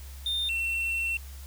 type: tone pair in turn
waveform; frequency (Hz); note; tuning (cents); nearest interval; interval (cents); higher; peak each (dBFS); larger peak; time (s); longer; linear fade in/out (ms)
triangle; 3627 / 2706; A#7 / E7; -48 / +45; perfect fourth; 507; first; -25; neither; 0.26-0.49 / 0.49-1.17; second; 2
effects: added 68 Hz sine -40 dBFS peak until 1.46 s + white hiss -51 dBFS RMS until 1.46 s